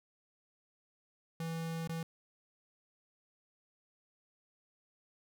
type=tone with dropouts; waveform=square; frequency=164.3 Hz; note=E3; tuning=5 cents flat; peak=-37 dBFS; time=1.4-2.03 s; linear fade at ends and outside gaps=2 ms; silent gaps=1.875-1.893 s; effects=none